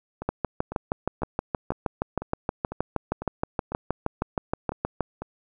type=two click trains; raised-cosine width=1 ms; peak=-10 / -19 dBFS; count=31 / 11; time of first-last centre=0.29-5.007 / 0.22-5.22 s; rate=6.36 / 2 Hz; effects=none

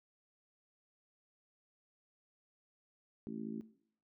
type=harmonic tone; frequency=55 Hz; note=A1; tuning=in tune; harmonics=3 / 4 / 5 / 6 / 7; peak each=-53 / -43 / -47 / -49 / -51 dBFS; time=3.27-3.61 s; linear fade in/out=0 ms; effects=noise-tail reverb RT60 0.6 s tail -17 dB re dry

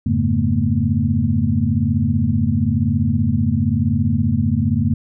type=tone cluster; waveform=sine; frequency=89.4 / 104.6 / 140.7 / 218.6 / 239.6 Hz; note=F2 / G#2 / C#3 / A3 / A#3; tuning=+41 / +13 / +26 / -11 / +48 cents; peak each=-21 dBFS; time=0.06-4.94 s; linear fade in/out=5 ms; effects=none

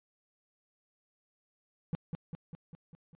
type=tone with echo; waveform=triangle; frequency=164.81 Hz; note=E3; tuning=in tune; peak=-27 dBFS; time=1.93-1.95 s; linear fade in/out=0 ms; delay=200 ms; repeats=6; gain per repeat=-4 dB; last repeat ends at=3.15 s; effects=resampled to 8000 Hz

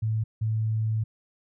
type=tone bursts at uneven times; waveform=sine; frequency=110 Hz; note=A2; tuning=in tune; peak=-23 dBFS; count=2; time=0.02-0.24 / 0.41-1.04 s; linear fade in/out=10 ms; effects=none

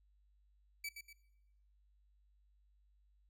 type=tone with echo; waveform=sawtooth; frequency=2300 Hz; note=D7; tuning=37 cents flat; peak=-37 dBFS; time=0.84-0.89 s; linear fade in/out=5 ms; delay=120 ms; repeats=2; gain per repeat=-7 dB; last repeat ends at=1.13 s; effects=noise-tail reverb RT60 0.9 s tail -19 dB re dry + added 50 Hz sine -68 dBFS peak until 3.29 s

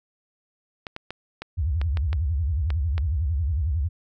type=clicks; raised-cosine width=0.3 ms; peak=-17 dBFS; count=9; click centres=0.868 / 0.964 / 1.106 / 1.42 / 1.815 / 1.972 / 2.13 / 2.704 / 2.98 s
type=tone with vibrato; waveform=sine; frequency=75.6 Hz; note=D#2; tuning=49 cents flat; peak=-21 dBFS; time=1.57-3.89 s; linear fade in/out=20 ms; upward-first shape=sine; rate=11 Hz; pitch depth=290 cents each way
effects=none

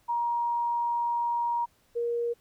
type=tone pair in turn; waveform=sine; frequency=946 / 472.2 Hz; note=A#5 / A#4; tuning=+25 / +22 cents; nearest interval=octave; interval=1203 cents; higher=first; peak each=-25 / -26 dBFS; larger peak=first; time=0.08-1.66 / 1.95-2.34 s; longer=first; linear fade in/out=20 ms; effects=pink hiss -66 dBFS RMS until 2.4 s

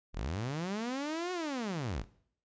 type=linear two-way sweep; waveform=sawtooth; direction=up then down; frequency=30.87 to 370 to 30.87 Hz; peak=-30 dBFS; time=0.13-2.05 s; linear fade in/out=50 ms; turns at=1.32 s; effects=noise-tail reverb RT60 0.6 s tail -18 dB re dry + resampled to 16000 Hz

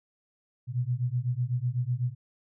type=beating tone pair; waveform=sine; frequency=119.7 / 127.7 Hz; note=A#2 / C3; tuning=+46 / -42 cents; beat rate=8 Hz; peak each=-29 dBFS; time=0.67-2.15 s; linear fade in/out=50 ms; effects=none

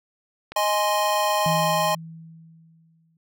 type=click; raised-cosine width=0.3 ms; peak=-19 dBFS; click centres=0.52 s
type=chord; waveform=square; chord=Ab major; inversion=second; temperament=equal; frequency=622.3 / 830.6 / 1046.5 Hz; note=Eb5 / Ab5 / C6; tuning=0 / 0 / 0 cents; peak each=-25 dBFS; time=0.56-1.95 s; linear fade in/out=5 ms
type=tone with exponential decay; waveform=sine; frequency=163.1 Hz; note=E3; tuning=18 cents flat; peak=-22 dBFS; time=1.46-3.17 s; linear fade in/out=2 ms; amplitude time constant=370 ms
effects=none

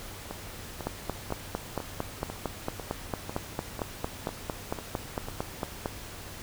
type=two click trains; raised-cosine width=1 ms; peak=-15 / -21 dBFS; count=23 / 11; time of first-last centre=0.87-5.859 / 0.31-5.285 s; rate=4.41 / 2.01 Hz; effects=added 96 Hz sine -49 dBFS peak until 6.42 s + pink hiss -43 dBFS RMS until 6.42 s

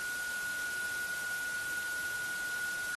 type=tone in noise; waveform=sine; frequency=1454 Hz; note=F#6; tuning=31 cents flat; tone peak=-35 dBFS; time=0-2.95 s; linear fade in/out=0 ms; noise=white; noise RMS=-43 dBFS; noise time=0-2.95 s; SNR=+5 dB; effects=AAC 32 kbps

